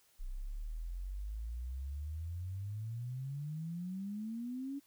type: exponential sweep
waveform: sine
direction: up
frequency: 30.32 to 284.7 Hz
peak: -38 dBFS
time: 0.19-4.8 s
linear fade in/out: 20 ms
effects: white hiss -69 dBFS RMS until 4.86 s